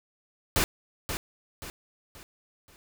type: noise with echo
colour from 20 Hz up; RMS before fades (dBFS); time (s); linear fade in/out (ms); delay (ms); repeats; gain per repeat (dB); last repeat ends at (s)
pink; -24; 0.56-0.64; 0; 530; 4; -8; 2.76
effects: none